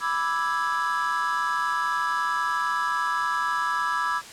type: chord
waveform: triangle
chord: E dominant seventh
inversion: second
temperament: equal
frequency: 987.8 / 1174.7 / 1318.5 / 1661.2 Hz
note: B5 / D6 / E6 / G#6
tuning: 0 / 0 / 0 / 0 cents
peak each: -27 dBFS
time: 0-4.22 s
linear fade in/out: 50 ms
effects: white hiss -42 dBFS RMS until 4.32 s + low-pass 8000 Hz 12 dB/octave